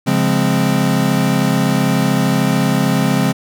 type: chord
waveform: square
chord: Db major seventh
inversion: none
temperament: equal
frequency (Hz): 138.59 / 174.61 / 207.7 / 261.6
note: Db3 / F3 / Ab3 / C4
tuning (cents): 0 / 0 / 0 / 0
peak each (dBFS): -19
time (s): 0.06-3.33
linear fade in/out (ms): 20
effects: none